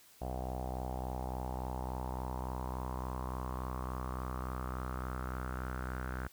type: tone with low-pass filter sweep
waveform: sawtooth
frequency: 63.5 Hz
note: B1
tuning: 49 cents sharp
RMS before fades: -39 dBFS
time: 0.21-6.28 s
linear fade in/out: 10 ms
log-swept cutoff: 720 to 1500 Hz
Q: 5.2
effects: white hiss -61 dBFS RMS until 6.32 s